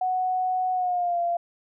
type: tone with pitch glide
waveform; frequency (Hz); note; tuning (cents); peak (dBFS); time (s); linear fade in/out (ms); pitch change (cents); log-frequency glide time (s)
sine; 740 to 690.4; F#5 to F5; 0 to -20; -22; 0.01-1.37; 5; -120; 0.73-1.19
effects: none